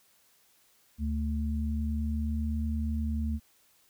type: tone pair together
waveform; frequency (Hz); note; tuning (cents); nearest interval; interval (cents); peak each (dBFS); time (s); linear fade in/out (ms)
sine; 74.2 / 222.3; D2 / A3; +18 / +18; octave + perfect fifth; 1900; -29 / -33; 0.98-3.4; 50
effects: white hiss -65 dBFS RMS until 3.89 s

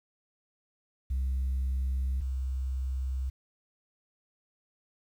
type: tone pair in turn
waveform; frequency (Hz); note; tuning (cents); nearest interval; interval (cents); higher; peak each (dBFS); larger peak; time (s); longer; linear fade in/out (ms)
sine; 65.5 / 65.5; C2 / C2; +2 / +2; unison; 0; neither; -25 / -28; first; 1.1-2.21 / 2.21-3.3; first; 10
effects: tanh soft clip ceiling -25 dBFS + 10-bit

